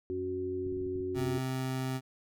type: harmonic tone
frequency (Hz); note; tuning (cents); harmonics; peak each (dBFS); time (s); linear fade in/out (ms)
92.5; F#2; 0; 1 / 3 / 4; -42 / -40 / -33; 0.1-1.38; 0
type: clicks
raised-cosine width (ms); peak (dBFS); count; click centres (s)
5; -35; 10; 0.666 / 0.724 / 0.769 / 0.813 / 0.864 / 0.959 / 1.004 / 1.166 / 1.213 / 1.273
type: tone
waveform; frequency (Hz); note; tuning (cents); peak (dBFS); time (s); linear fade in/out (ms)
25% pulse; 130.6; C3; -3; -28; 1.14-2.01; 50
effects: none